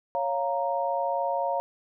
sine chord, Bb minor, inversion first, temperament equal, 554.4 / 698.5 / 932.3 Hz, Db5 / F5 / Bb5, 0 / 0 / 0 cents, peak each -29 dBFS, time 0.15-1.6 s, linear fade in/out 0 ms, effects none

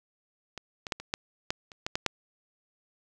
clicks, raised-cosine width 0.2 ms, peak -21 / -19 / -11 / -23 / -11 / -11 / -29 / -14 / -11 / -7 dBFS, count 10, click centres 0.577 / 0.868 / 0.922 / 1 / 1.139 / 1.505 / 1.718 / 1.865 / 1.955 / 2.063 s, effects none

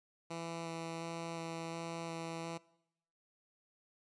10% pulse tone with vibrato, 165.9 Hz, E3, 11 cents sharp, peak -32 dBFS, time 0.3-2.58 s, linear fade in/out 10 ms, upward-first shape square, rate 1.4 Hz, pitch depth 8 cents each way, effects noise-tail reverb RT60 0.8 s tail -22 dB re dry + resampled to 22050 Hz

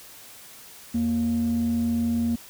sine tone pair together, 85.96 / 233.1 Hz, F2 / A#3, -27 / 0 cents, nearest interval octave + perfect fourth, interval 1727 cents, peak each -30 / -20 dBFS, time 0.94-2.36 s, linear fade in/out 10 ms, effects tanh soft clip ceiling -18 dBFS + white hiss -46 dBFS RMS until 2.49 s

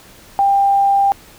sine tone, 794 Hz, G5, 22 cents sharp, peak -10 dBFS, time 0.39-1.12 s, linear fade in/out 0 ms, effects pink hiss -43 dBFS RMS until 1.38 s

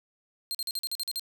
sawtooth tone bursts, 4186 Hz, C8, in tune, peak -27 dBFS, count 9, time 0.51-1.195 s, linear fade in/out 0 ms, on 37 ms, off 44 ms, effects none

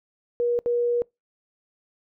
sine tone bursts at uneven times, 479.2 Hz, A#4, 48 cents sharp, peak -20 dBFS, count 2, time 0.4-0.59 / 0.66-1.02 s, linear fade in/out 0 ms, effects noise-tail reverb RT60 0.2 s tail -26 dB re dry

